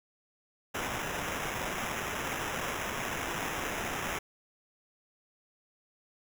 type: noise with sample-and-hold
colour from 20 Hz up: white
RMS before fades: -35 dBFS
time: 0.74-4.19 s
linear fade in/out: 10 ms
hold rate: 4410 Hz
effects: none